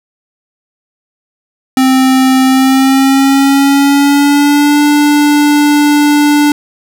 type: tone with pitch glide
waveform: square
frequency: 261.6 to 293.6 Hz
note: C4 to D4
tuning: 0 to 0 cents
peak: -6 dBFS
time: 1.77-6.52 s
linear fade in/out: 2 ms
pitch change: +200 cents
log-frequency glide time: 2.44-4.82 s
effects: none